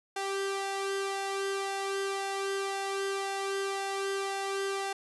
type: tone with flanger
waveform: sawtooth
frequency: 392 Hz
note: G4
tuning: in tune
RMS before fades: -33 dBFS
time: 0.16-4.93 s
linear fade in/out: 5 ms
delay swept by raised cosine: 1.4 to 1.94 ms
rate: 1.9 Hz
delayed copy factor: +0.55
effects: resampled to 24000 Hz